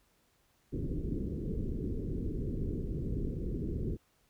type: low-pass noise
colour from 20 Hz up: pink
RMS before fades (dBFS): -35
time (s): 0.72-3.97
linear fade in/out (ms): 20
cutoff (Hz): 430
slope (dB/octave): 48
effects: pink hiss -71 dBFS RMS until 4.29 s